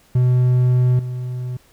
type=tone with level steps; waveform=triangle; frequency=125.2 Hz; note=B2; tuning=24 cents sharp; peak=-10 / -21 dBFS; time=0.15-1.57 s; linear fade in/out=5 ms; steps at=0.99 s; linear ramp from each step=2 ms; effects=pink hiss -54 dBFS RMS until 1.72 s